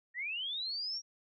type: linear sweep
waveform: sine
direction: up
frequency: 1834 to 5700 Hz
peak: -35 dBFS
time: 0.14-1.02 s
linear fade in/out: 50 ms
effects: none